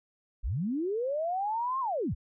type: linear two-way sweep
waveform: sine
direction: up then down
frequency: 32.62 to 1086 to 32.62 Hz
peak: -28 dBFS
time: 0.43-2.15 s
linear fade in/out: 20 ms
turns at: 1.8 s
effects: none